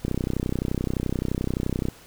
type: click train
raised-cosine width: 3 ms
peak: -12 dBFS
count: 59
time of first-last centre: 0.05-1.885 s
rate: 31.6 Hz
effects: pink hiss -49 dBFS RMS until 2.06 s